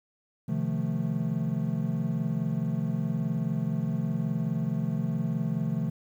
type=chord; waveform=triangle; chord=F dominant seventh; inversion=second; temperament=equal; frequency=130.81 / 155.56 / 174.61 / 220 Hz; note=C3 / Eb3 / F3 / A3; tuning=0 / 0 / 0 / 0 cents; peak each=-31 / -29 / -30 / -30 dBFS; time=0.48-5.9 s; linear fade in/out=10 ms; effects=10-bit

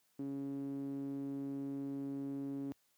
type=tone with band-pass filter; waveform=sawtooth; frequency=138.59 Hz; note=C#3; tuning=in tune; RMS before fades=-41 dBFS; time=0.19-2.72 s; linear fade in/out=0 ms; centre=300 Hz; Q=5.6; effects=white hiss -75 dBFS RMS until 2.97 s + high-pass 60 Hz 12 dB/octave

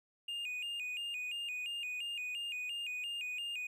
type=tone with vibrato; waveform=triangle; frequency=2643 Hz; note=E7; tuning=4 cents sharp; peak=-36 dBFS; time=0.28-3.67 s; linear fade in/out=5 ms; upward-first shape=square; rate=2.9 Hz; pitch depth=110 cents each way; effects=none

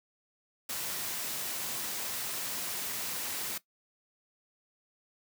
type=noise; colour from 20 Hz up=white; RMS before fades=-36 dBFS; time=0.69-3.58 s; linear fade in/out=5 ms; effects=noise-tail reverb RT60 0.1 s tail -17 dB re dry + high-pass 100 Hz 12 dB/octave

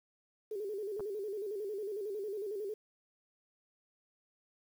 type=tone with vibrato; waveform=sine; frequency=409.7 Hz; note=G#4; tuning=24 cents flat; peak=-36 dBFS; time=0.51-2.74 s; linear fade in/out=5 ms; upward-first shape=square; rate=11 Hz; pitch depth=82 cents each way
type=clicks; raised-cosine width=1 ms; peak=-33 dBFS; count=2; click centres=0.996 / 1.005 s
effects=10-bit

